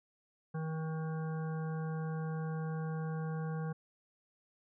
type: harmonic tone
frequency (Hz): 159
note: D#3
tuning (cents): +38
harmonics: 1 / 3 / 5 / 7 / 9 / 10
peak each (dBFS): -35 / -45 / -49 / -52 / -54 / -55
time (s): 0.54-3.73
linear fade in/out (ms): 10
effects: none